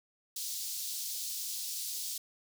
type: high-pass noise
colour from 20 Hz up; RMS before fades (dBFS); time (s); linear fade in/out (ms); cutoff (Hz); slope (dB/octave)
pink; -38; 0.36-2.18; 5; 4200; 24
effects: none